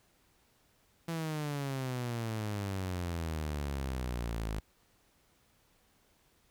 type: exponential sweep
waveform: sawtooth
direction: down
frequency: 167.9 to 52.1 Hz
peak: -30 dBFS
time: 1.08-4.6 s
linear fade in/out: 5 ms
effects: pink hiss -69 dBFS RMS until 6.5 s